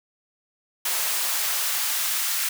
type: noise with high-pass filter sweep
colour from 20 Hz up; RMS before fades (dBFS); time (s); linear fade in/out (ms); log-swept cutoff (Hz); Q
white; -25; 0.85-2.49; 5; 610 to 1300; 0.81
effects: none